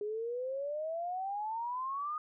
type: exponential sweep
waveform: sine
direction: up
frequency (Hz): 410 to 1244.5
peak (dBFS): -34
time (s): 0.01-2.18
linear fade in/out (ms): 2
effects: none